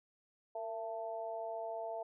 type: tone with amplitude modulation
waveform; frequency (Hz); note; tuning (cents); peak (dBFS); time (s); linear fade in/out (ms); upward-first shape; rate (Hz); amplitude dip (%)
sine; 671; E5; +31; -34; 0.55-2.03; 5; sine; 214; 95
effects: none